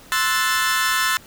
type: chord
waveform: sawtooth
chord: F# half-diminished seventh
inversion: second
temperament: equal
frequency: 1046.5 / 1318.5 / 1480 / 1760 Hz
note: C6 / E6 / F#6 / A6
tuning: 0 / 0 / 0 / 0 cents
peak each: -21 / -20 / -22 / -18 dBFS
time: 0.12-1.17 s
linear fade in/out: 0 ms
effects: pink hiss -46 dBFS RMS until 1.26 s